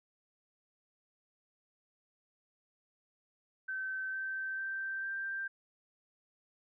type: tone with pitch steps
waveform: sine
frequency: 1539 / 1551.5 / 1564.1 / 1576.8 Hz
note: G6 / G6 / G6 / G6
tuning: -32 / -18 / -4 / +10 cents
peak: -35 dBFS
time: 3.68-5.48 s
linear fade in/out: 10 ms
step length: 450 ms
effects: none